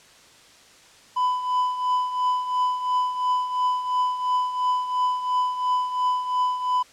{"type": "tone with tremolo", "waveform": "triangle", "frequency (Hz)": 1000, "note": "B5", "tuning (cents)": 21, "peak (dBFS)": -16, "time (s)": [1.16, 6.83], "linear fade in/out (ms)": 10, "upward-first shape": "triangle", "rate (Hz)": 2.9, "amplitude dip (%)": 70, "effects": ["white hiss -51 dBFS RMS until 6.92 s", "low-pass 7000 Hz 12 dB/octave"]}